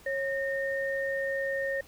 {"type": "tone pair together", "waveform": "sine", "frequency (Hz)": [545.8, 1836], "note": ["C#5", "A#6"], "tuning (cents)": [-27, -27], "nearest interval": "octave + major sixth", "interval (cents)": 2100, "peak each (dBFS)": [-30, -32], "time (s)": [0.06, 1.81], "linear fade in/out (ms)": 5, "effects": ["pink hiss -55 dBFS RMS until 1.87 s"]}